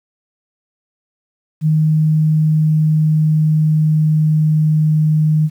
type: tone with pitch glide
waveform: sine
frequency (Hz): 155.56 to 154.49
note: D#3 to D#3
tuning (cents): 0 to -12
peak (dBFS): -10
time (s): 1.61-5.5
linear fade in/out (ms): 50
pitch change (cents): -12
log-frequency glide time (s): 1.94-5.01
effects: 8-bit